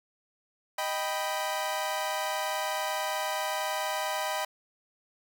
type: chord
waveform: sawtooth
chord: Eb augmented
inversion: none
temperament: equal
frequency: 622.3 / 784 / 987.8 Hz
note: Eb5 / G5 / B5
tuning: 0 / 0 / 0 cents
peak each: -30 dBFS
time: 0.78-4.45 s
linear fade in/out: 5 ms
effects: none

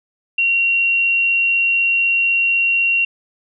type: tone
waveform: sine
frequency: 2748 Hz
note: F7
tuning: 29 cents flat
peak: -13 dBFS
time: 0.38-3.05 s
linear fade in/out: 5 ms
effects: none

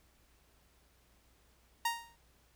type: tone with exponential decay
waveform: sawtooth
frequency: 932.3 Hz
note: A#5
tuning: in tune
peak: -24 dBFS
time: 1.85-2.16 s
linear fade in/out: 5 ms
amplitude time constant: 66 ms
effects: added 60 Hz sine -69 dBFS peak until 2.55 s + pink hiss -69 dBFS RMS until 2.55 s

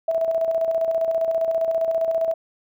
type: tone with tremolo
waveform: sine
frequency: 655 Hz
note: E5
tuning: 11 cents flat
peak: -17 dBFS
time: 0.08-2.34 s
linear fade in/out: 5 ms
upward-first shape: square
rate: 15 Hz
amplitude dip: 45%
effects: none

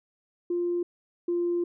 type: tone pair in turn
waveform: sine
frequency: 349.2 / 347.5 Hz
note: F4 / F4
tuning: 0 / -9 cents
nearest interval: unison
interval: 9 cents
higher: first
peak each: -24 / -23 dBFS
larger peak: second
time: 0.5-0.83 / 1.28-1.64 s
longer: second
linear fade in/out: 5 ms
effects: tanh soft clip ceiling -19 dBFS

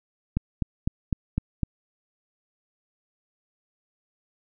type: click train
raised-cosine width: 5 ms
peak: -11 dBFS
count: 6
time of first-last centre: 0.37-1.633 s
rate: 3.96 Hz
effects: none

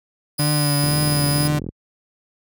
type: tone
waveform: 15% pulse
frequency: 4978 Hz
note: D#8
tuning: in tune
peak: -16 dBFS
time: 0.38-1.48 s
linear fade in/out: 10 ms
type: tone with vibrato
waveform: 35% pulse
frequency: 146.83 Hz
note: D3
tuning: in tune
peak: -16 dBFS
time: 0.39-1.59 s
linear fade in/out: 5 ms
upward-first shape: triangle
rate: 2 Hz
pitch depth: 37 cents each way
type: click train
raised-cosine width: 3 ms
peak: -15 dBFS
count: 37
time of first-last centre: 0.84-1.689 s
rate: 42.4 Hz
effects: high-pass 60 Hz 12 dB/octave

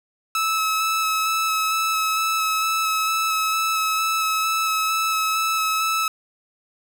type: tone with vibrato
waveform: sawtooth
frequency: 1300 Hz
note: E6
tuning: 24 cents flat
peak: -16 dBFS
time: 0.35-6.08 s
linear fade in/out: 2 ms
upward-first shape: square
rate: 2.2 Hz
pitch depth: 10 cents each way
effects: none

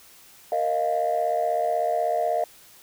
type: chord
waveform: sine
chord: Bb suspended fourth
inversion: none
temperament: equal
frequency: 466.2 / 622.3 / 698.5 Hz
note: Bb4 / Eb5 / F5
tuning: 0 / 0 / 0 cents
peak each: -29 / -24 / -23 dBFS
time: 0.52-2.44 s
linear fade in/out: 2 ms
effects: tanh soft clip ceiling -15 dBFS + white hiss -51 dBFS RMS until 2.82 s

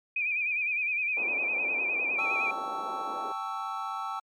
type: tone with vibrato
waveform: sine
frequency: 2436 Hz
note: D#7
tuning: 37 cents flat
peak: -26 dBFS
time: 0.16-2.51 s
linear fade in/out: 5 ms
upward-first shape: sine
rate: 9.8 Hz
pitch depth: 74 cents each way
type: band-pass noise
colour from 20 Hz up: pink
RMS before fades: -42 dBFS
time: 1.17-3.32 s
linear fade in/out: 0 ms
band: 310 to 940 Hz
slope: 24 dB/octave
type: chord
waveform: triangle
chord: A dominant seventh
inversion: third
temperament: equal with one note detuned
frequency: 784 / 880 / 1116.4 / 1318.5 Hz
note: G5 / A5 / C#6 / E6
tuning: 0 / 0 / +12 / 0 cents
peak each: -36 / -37 / -37 / -33 dBFS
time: 2.18-4.2 s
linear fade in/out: 10 ms
effects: MP3 96 kbps

